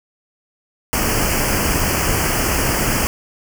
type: band-stop noise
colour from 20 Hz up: pink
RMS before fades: -18 dBFS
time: 0.93-3.07 s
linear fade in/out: 0 ms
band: 3100 to 4600 Hz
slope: 96 dB/octave
effects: none